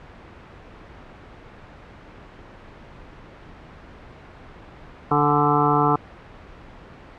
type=harmonic tone with a mistuned harmonic; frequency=146.83 Hz; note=D3; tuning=in tune; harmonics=1 / 2 / 3 / 5 / 6 / 7 / 8 / 9; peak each=-24 / -24 / -24 / -24 / -24 / -24 / -24 / -24 dBFS; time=5.11-5.96 s; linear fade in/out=5 ms; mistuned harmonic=6; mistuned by=-31 cents; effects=pink hiss -43 dBFS RMS until 7.18 s + low-pass 2000 Hz 12 dB/octave